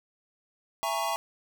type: chord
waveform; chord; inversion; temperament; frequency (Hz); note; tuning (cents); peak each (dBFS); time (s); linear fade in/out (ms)
square; A# half-diminished seventh; second; equal with one note detuned; 669.2 / 830.6 / 932.3 / 1108.7; E5 / G#5 / A#5 / C#6; +26 / 0 / 0 / 0; -34; 0.83-1.16; 0
effects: none